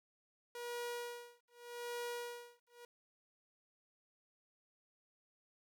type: tone with tremolo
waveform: sawtooth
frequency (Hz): 480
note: B4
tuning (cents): -49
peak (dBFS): -36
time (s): 0.55-2.85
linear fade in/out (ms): 2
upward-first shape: sine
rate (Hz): 0.84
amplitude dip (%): 100
effects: 13-bit